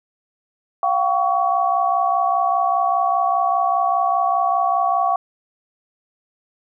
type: tone cluster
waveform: sine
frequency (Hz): 701 / 766 / 1123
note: F5 / G5 / C#6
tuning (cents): +6 / -40 / +22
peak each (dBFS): -20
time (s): 0.83-5.16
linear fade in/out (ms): 2
effects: none